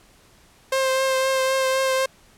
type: tone with vibrato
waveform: sawtooth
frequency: 528 Hz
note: C5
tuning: 16 cents sharp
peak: -15 dBFS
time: 0.72-2.06 s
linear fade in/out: 5 ms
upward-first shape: triangle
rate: 3.9 Hz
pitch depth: 19 cents each way
effects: pink hiss -54 dBFS RMS until 2.37 s + low-pass 12000 Hz 12 dB/octave